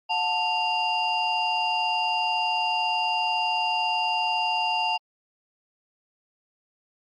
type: tone cluster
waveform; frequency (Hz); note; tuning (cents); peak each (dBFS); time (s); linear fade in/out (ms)
sine; 726 / 884 / 2789 / 4873; F#5 / A5 / F7 / D#8; -33 / +8 / -3 / -37; -29 / -25 / -26 / -34; 0.09-4.98; 20
effects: tanh soft clip ceiling -15 dBFS + Opus 48 kbps